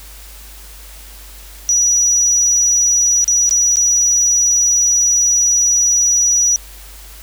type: tone with dropouts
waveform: sine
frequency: 5840 Hz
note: F#8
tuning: 24 cents flat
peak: -10 dBFS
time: 1.69-6.56 s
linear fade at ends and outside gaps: 0 ms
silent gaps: 3.243-3.279 / 3.493-3.509 / 3.758-3.769 s
effects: added 50 Hz sine -36 dBFS peak until 7.22 s + white hiss -39 dBFS RMS until 7.22 s